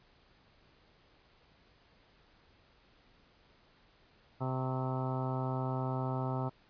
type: harmonic tone with a mistuned harmonic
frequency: 130 Hz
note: C3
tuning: 11 cents flat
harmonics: 1 / 2 / 3 / 4 / 5 / 6 / 7 / 8 / 9 / 10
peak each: -34 / -40 / -43 / -46 / -43 / -44 / -43 / -49 / -50 / -46 dBFS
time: 4.4-6.5 s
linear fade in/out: 20 ms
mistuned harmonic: 9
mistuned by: -53 cents
effects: pink hiss -65 dBFS RMS until 6.69 s + resampled to 11025 Hz